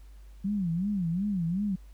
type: tone with vibrato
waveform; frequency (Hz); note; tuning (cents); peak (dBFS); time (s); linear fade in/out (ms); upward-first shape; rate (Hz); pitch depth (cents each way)
sine; 185.2; F#3; +2; -26; 0.44-1.76; 10; sine; 2.7; 210
effects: added 50 Hz sine -46 dBFS peak until 1.93 s + pink hiss -65 dBFS RMS until 1.93 s